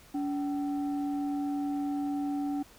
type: tone pair together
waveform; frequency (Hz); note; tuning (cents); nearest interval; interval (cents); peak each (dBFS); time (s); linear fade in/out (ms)
sine; 286.2 / 764; D4 / G5; -45 / -45; octave + perfect fourth; 1700; -28 / -37; 0.14-2.63; 10
effects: tanh soft clip ceiling -25 dBFS + pink hiss -56 dBFS RMS until 2.78 s